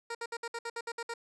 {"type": "tone bursts", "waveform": "15% pulse", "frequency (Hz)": 466.2, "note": "A#4", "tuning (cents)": 0, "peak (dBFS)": -29, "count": 10, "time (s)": [0.1, 1.139], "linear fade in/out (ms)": 5, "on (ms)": 49, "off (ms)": 61, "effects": ["resampled to 22050 Hz"]}